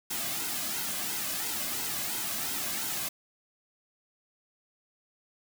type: noise with flanger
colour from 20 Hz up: white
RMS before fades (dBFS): -33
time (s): 0.1-3.09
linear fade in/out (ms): 10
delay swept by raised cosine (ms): 1.7 to 2.21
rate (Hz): 2.9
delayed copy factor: -0.6
effects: none